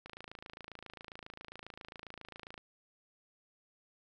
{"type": "click train", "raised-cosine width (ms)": 0.3, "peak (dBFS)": -30, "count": 70, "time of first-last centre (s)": [0.06, 2.578], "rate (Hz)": 27.4, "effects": []}